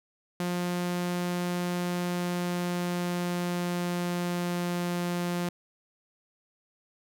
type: tone with pitch glide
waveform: sawtooth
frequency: 176.9 to 175.37 Hz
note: F3 to F3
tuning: +23 to +7 cents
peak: -24 dBFS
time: 0.4-5.49 s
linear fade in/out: 2 ms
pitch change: -16 cents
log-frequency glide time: 1.81-5.07 s
effects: none